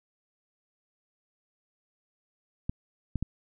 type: clicks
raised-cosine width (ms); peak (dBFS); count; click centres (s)
5; -17; 3; 2.695 / 3.157 / 3.226
effects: none